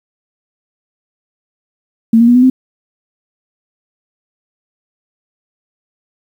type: tone with pitch steps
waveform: sine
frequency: 226.7 / 234.3 / 242.1 / 250.2 / 258.6 Hz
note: A#3 / A#3 / B3 / B3 / C4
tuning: -48 / +9 / -34 / +23 / -20 cents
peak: -4 dBFS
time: 2.13-2.5 s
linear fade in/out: 5 ms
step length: 74 ms
effects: 7-bit